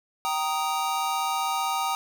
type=chord; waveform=square; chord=Eb major; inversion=first; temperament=just; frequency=777.8 / 933.4 / 1244.5 Hz; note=G5 / Bb5 / Eb6; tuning=-14 / +2 / 0 cents; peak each=-30 dBFS; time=0.25-1.95 s; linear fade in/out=0 ms; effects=none